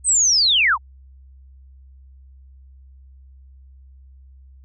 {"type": "linear sweep", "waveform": "sine", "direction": "down", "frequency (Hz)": [8510, 830.6], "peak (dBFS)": -13, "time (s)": [0.04, 0.78], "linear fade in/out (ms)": 50, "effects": ["added 66 Hz sine -43 dBFS peak until 4.64 s"]}